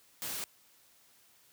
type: noise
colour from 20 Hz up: white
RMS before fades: -38 dBFS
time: 0.22-0.44 s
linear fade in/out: 0 ms
effects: white hiss -64 dBFS RMS until 1.52 s + high-pass 60 Hz 12 dB/octave

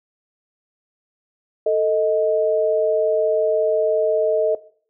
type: tone pair together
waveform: sine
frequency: 442.8 / 626.2 Hz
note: A4 / D#5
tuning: +11 / +11 cents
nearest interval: tritone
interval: 600 cents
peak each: -18 dBFS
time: 1.66-4.55 s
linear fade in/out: 5 ms
effects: noise-tail reverb RT60 0.5 s tail -19 dB re dry

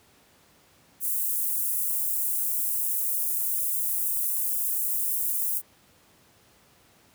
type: high-pass noise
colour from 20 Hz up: white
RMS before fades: -27 dBFS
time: 1-5.62 s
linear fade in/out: 50 ms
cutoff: 9600 Hz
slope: 24 dB/octave
effects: pink hiss -59 dBFS RMS until 7.14 s + high-pass 80 Hz 12 dB/octave

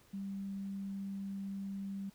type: tone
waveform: sine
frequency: 196.4 Hz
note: G3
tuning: 4 cents sharp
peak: -38 dBFS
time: 0.13-2.1 s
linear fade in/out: 10 ms
effects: pink hiss -65 dBFS RMS until 2.14 s

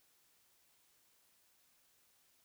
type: silence
effects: white hiss -72 dBFS RMS until 2.44 s

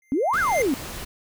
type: tone with exponential growth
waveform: square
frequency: 2093 Hz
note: C7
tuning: in tune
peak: -23 dBFS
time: 0.02-0.62 s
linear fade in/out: 2 ms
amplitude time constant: 130 ms
type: exponential two-way sweep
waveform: sine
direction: up then down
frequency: 246.9 to 1682 to 246.9 Hz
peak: -19 dBFS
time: 0.12-0.74 s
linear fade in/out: 0 ms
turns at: 0.39 s
type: noise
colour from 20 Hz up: pink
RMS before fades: -35 dBFS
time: 0.33-1.05 s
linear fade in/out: 10 ms
effects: none

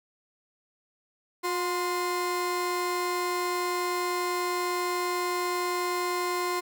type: tone pair together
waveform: 35% pulse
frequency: 358.5 / 1045 Hz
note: F4 / C6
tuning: +45 / -2 cents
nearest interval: octave + perfect fifth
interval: 1853 cents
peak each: -28 dBFS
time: 1.43-6.61 s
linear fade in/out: 20 ms
effects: none

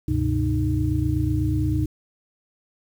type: tone cluster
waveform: sine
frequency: 71.4 / 98.9 / 127.4 / 307.6 Hz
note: D2 / G2 / C3 / D#4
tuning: -48 / +16 / -46 / -20 cents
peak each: -25 dBFS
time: 0.08-1.86 s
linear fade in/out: 5 ms
effects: 8-bit

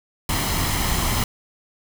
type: noise with comb filter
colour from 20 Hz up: pink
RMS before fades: -22 dBFS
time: 0.29-1.24 s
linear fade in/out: 2 ms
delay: 0.98 ms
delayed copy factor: +0.5
effects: none

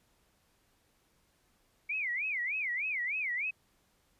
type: tone with vibrato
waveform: sine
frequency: 2217 Hz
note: C#7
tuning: in tune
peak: -31 dBFS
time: 1.89-3.51 s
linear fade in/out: 10 ms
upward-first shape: sine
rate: 3.3 Hz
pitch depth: 260 cents each way
effects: pink hiss -71 dBFS RMS until 4.19 s + resampled to 32000 Hz

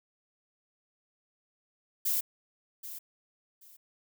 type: noise with echo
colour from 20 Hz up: violet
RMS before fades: -29 dBFS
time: 2.05-2.21 s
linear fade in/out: 10 ms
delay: 780 ms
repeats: 2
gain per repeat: -13 dB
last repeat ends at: 3.77 s
effects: none

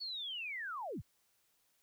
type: linear sweep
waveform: sine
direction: down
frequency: 4499 to 32.7 Hz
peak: -39 dBFS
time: 0-1.02 s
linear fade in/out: 20 ms
effects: white hiss -75 dBFS RMS until 1.82 s

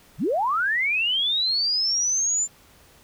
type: linear sweep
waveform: sine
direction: up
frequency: 105.6 to 7220 Hz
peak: -20 dBFS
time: 0.18-2.48 s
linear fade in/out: 50 ms
effects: pink hiss -54 dBFS RMS until 3.03 s

